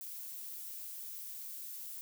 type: noise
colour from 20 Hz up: violet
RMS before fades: -45 dBFS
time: 0.01-2.01 s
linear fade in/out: 0 ms
effects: none